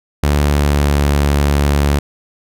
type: tone with pitch glide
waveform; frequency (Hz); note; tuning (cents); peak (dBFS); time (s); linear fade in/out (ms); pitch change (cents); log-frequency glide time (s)
sawtooth; 72.9 to 71.73; D2 to D2; -12 to -40; -7; 0.23-1.99; 5; -28; 0.37-1.06
effects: none